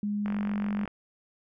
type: tone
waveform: sine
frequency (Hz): 206.4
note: G#3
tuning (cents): -10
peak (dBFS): -27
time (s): 0.03-0.85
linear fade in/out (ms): 2
type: click train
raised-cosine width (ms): 0.5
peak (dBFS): -23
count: 30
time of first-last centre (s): 0.26-0.877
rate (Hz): 47
effects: none